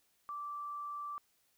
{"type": "tone", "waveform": "sine", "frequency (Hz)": 1168, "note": "D6", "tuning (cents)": -10, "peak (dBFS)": -39, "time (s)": [0.29, 1.18], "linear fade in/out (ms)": 0, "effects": ["white hiss -74 dBFS RMS until 1.57 s"]}